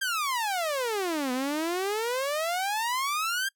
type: exponential two-way sweep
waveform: sawtooth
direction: down then up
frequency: 1620 to 246.9 to 1620 Hz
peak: -23 dBFS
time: 0.01-3.49 s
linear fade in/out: 10 ms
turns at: 1.32 s
effects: noise-tail reverb RT60 0.1 s tail -23 dB re dry

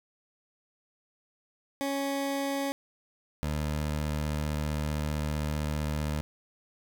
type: tone pair in turn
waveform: 20% pulse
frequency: 277.2 / 75.44 Hz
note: C#4 / D2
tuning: 0 / +47 cents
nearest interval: octave + major seventh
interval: 2253 cents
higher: first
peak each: -24 dBFS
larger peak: neither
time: 1.81-2.72 / 3.43-6.21 s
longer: second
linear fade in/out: 0 ms
effects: none

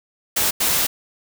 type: noise bursts at uneven times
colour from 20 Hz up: white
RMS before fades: -19 dBFS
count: 2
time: 0.36-0.51 / 0.6-0.87 s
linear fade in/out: 10 ms
effects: none

